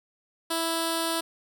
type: tone with notch filter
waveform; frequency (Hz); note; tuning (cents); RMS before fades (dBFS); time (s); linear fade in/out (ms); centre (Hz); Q
5% pulse; 329.6; E4; 0; -28; 0.5-1.21; 10; 2200; 1
effects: none